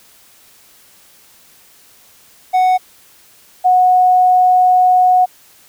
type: tone pair in turn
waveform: triangle / sine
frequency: 740 / 732.8 Hz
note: F#5 / F#5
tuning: 0 / -17 cents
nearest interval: unison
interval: 17 cents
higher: first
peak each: -7 dBFS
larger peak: neither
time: 2.53-2.78 / 3.64-5.26 s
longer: second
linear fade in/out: 20 ms
effects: white hiss -47 dBFS RMS until 5.68 s